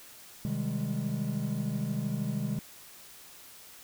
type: chord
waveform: triangle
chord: Ab major seventh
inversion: first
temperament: just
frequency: 129.78 / 155.74 / 194.67 / 207.7 Hz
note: C3 / Eb3 / G3 / Ab3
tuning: -14 / +2 / -12 / 0 cents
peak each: -33 / -33 / -35 / -32 dBFS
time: 0.45-2.59 s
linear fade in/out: 0 ms
effects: white hiss -51 dBFS RMS until 3.83 s